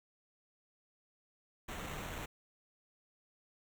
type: noise with sample-and-hold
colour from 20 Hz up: pink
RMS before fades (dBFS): -43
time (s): 1.68-2.26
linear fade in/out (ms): 10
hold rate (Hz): 4900
effects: none